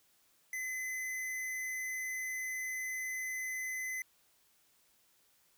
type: tone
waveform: square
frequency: 2031 Hz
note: B6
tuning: 48 cents sharp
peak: -37 dBFS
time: 0.53-4.02 s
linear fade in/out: 2 ms
effects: white hiss -70 dBFS RMS until 5.57 s